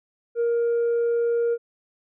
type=tone with tanh clipping; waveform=sine; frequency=469.3 Hz; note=A#4; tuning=12 cents sharp; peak=-20 dBFS; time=0.35-1.58 s; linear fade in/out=50 ms; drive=1 dB; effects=none